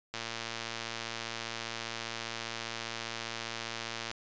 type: click train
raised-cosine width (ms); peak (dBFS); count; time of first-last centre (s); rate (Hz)
0.2; -19; 458; 0.14-4.114; 115
effects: resampled to 16000 Hz